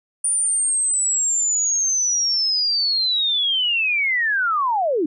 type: linear sweep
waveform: sine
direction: down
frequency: 9397 to 277.2 Hz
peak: -17 dBFS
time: 0.24-5.06 s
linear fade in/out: 5 ms
effects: none